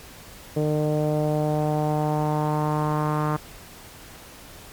sawtooth tone with low-pass filter sweep, 151.5 Hz, D#3, 46 cents flat, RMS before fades -23 dBFS, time 0.56-3.37 s, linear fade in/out 10 ms, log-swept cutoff 520 to 1200 Hz, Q 3.2, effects pink hiss -44 dBFS RMS until 4.72 s + MP3 96 kbps

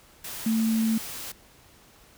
sine tone in noise, 223.3 Hz, A3, 26 cents sharp, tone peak -21 dBFS, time 0.46-0.98 s, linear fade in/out 5 ms, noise white, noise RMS -37 dBFS, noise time 0.24-1.32 s, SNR +13 dB, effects pink hiss -55 dBFS RMS until 2.17 s

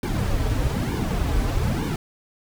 brown noise with flanger, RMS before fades -23 dBFS, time 0.03-1.96 s, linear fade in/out 2 ms, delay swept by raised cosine 1.5 to 5.7 ms, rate 1.1 Hz, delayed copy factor -0.8, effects none

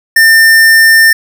square tone, 1800 Hz, A6, 39 cents sharp, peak -3 dBFS, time 0.16-1.13 s, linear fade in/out 5 ms, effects none

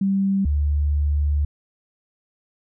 sine tone pair in turn, 195.2 / 73.12 Hz, G3 / D2, -7 / -7 cents, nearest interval octave + perfect fourth, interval 1700 cents, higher first, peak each -17 dBFS, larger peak neither, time 0.01-0.45 / 0.45-1.45 s, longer second, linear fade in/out 5 ms, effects none

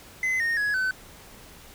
triangle tone with pitch steps, 2039 / 1848.3 / 1675.4 / 1518.7 Hz, C7 / A#6 / G#6 / F#6, -45 / -15 / +15 / +45 cents, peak -21 dBFS, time 0.23-0.91 s, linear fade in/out 2 ms, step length 170 ms, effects pink hiss -48 dBFS RMS until 1.74 s

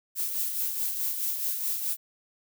violet noise with tremolo, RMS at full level -28 dBFS, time 0.15-1.97 s, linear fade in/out 50 ms, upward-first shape sine, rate 4.7 Hz, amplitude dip 45%, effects none

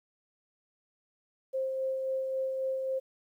sine tone with tremolo, 528 Hz, C5, 16 cents sharp, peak -28 dBFS, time 1.53-3 s, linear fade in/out 20 ms, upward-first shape sine, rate 3.7 Hz, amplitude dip 30%, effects 11-bit

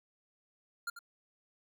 square tone with echo, 1400 Hz, F6, 4 cents sharp, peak -35 dBFS, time 0.87-0.9 s, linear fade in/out 5 ms, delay 91 ms, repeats 1, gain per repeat -11 dB, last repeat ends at 0.991 s, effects none

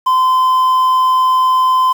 triangle tone with quantisation, 1028 Hz, C6, 31 cents flat, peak -7 dBFS, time 0.06-1.93 s, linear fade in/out 10 ms, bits 6, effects none

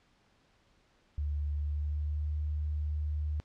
sine tone with pitch glide, 73.42 to 75.27 Hz, D2 to D2, 0 to +43 cents, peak -30 dBFS, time 1.18-3.4 s, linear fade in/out 0 ms, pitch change +43 cents, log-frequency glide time 1.55-2.27 s, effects pink hiss -68 dBFS RMS until 3.44 s + low-pass 5000 Hz 12 dB/octave

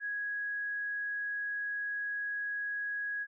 sine tone, 1661.2 Hz, G#6, in tune, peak -33 dBFS, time 0-3.27 s, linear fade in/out 50 ms, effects none

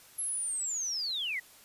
sine linear sweep, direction down, 11290 to 1864.7 Hz, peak -31 dBFS, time 0.18-1.4 s, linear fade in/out 10 ms, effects white hiss -56 dBFS RMS until 1.64 s + resampled to 32000 Hz

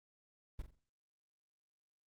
brown noise with echo, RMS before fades -41 dBFS, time 0.59-0.62 s, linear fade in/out 2 ms, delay 44 ms, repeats 4, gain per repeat -9 dB, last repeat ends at 0.796 s, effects noise-tail reverb RT60 0.1 s tail -18 dB re dry + Opus 24 kbps

